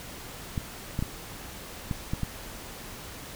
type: clicks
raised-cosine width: 5 ms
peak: -16 dBFS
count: 6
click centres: 0.578 / 0.991 / 1.025 / 1.912 / 2.135 / 2.233 s
effects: pink hiss -42 dBFS RMS until 3.35 s